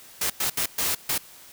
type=noise bursts at uneven times; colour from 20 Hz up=white; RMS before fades=-25 dBFS; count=5; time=0.21-0.3 / 0.4-0.5 / 0.57-0.66 / 0.78-0.95 / 1.09-1.18 s; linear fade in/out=5 ms; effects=white hiss -48 dBFS RMS until 1.52 s